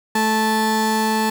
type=tone pair together; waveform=30% pulse; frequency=218.8 / 875 Hz; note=A3 / A5; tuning=-9 / -10 cents; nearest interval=2 octaves; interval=2399 cents; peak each=-17 dBFS; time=0.15-1.3 s; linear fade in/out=5 ms; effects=none